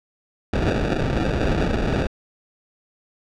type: noise with sample-and-hold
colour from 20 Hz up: pink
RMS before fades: -21 dBFS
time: 0.53-2.07 s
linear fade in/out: 5 ms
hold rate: 1050 Hz
effects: low-pass 4000 Hz 12 dB/octave